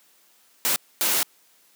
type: noise bursts at uneven times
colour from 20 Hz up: white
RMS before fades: -22 dBFS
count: 2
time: 0.65-0.76 / 1.01-1.23 s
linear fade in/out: 0 ms
effects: white hiss -59 dBFS RMS until 1.75 s + high-pass 200 Hz 12 dB/octave